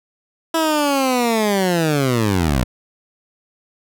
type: linear sweep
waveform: 15% pulse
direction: down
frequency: 329.6 to 56.8 Hz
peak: -9 dBFS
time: 0.54-2.64 s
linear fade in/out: 5 ms
effects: none